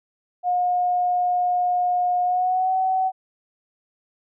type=tone with pitch glide; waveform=sine; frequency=718 to 754.1 Hz; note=F5 to F#5; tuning=+48 to +33 cents; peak=-18 dBFS; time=0.43-3.12 s; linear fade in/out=50 ms; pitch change=+85 cents; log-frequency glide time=2.23-2.75 s; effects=none